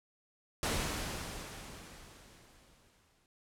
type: noise with exponential decay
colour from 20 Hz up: pink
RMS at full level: -32 dBFS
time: 0.63-3.26 s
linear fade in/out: 1 ms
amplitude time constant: 570 ms
effects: low-pass 11000 Hz 12 dB/octave